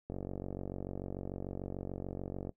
click train, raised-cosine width 2 ms, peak -26 dBFS, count 113, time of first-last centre 0.1-2.493 s, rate 46.8 Hz, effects noise-tail reverb RT60 0.1 s tail -19 dB re dry

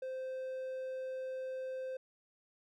triangle tone, 520 Hz, C5, 11 cents flat, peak -36 dBFS, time 0.02-1.97 s, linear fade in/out 5 ms, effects none

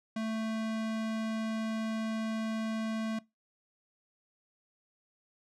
square tone with low-pass filter, 221.3 Hz, A3, 10 cents sharp, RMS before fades -34 dBFS, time 0.16-3.19 s, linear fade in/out 5 ms, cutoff 6500 Hz, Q 0.57, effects noise-tail reverb RT60 0.2 s tail -21 dB re dry

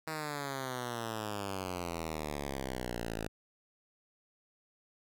5% pulse exponential sweep, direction down, 160 to 53 Hz, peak -25 dBFS, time 0.07-3.28 s, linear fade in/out 5 ms, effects none

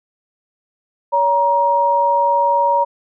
sine tone pair together, 565 / 943.9 Hz, C#5 / A#5, +33 / +21 cents, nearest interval major sixth, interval 888 cents, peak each -18 / -13 dBFS, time 1.12-2.85 s, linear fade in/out 20 ms, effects none

